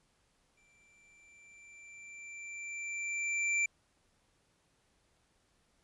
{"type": "tone with exponential growth", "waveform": "square", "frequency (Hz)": 2349, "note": "D7", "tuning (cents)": 0, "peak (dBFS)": -28, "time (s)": [0.57, 3.66], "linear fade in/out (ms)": 5, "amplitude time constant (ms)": 670, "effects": ["pink hiss -73 dBFS RMS until 5.83 s", "resampled to 24000 Hz"]}